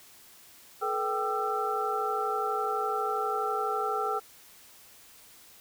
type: tone cluster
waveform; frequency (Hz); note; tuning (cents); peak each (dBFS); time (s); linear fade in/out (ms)
sine; 426.8 / 478.9 / 780 / 1207 / 1338; G#4 / A#4 / G5 / D6 / E6; +47 / +47 / -9 / +47 / +25; -33 / -38 / -32 / -39 / -31; 0.81-4.2; 20
effects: white hiss -54 dBFS RMS until 5.6 s